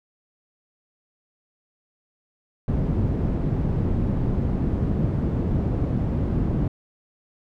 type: low-pass noise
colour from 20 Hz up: white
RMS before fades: -23 dBFS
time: 2.68-6.68 s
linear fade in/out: 2 ms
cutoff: 180 Hz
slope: 12 dB/octave
effects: none